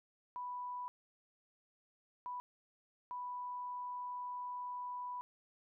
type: tone bursts at uneven times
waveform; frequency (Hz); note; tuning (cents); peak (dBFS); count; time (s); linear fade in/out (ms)
sine; 987.8; B5; 0; -40; 3; 0.36-0.88 / 2.26-2.4 / 3.11-5.21; 0
effects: none